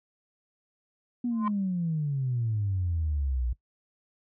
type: exponential sweep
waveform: sine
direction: down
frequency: 246.8 to 57.9 Hz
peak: -25 dBFS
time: 1.24-3.53 s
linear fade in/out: 5 ms
type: tone with exponential growth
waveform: sine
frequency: 1039 Hz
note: C6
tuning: 12 cents flat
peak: -23 dBFS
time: 1.31-1.48 s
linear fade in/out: 2 ms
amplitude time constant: 35 ms
effects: noise-tail reverb RT60 0.1 s tail -19 dB re dry + tanh soft clip ceiling -20 dBFS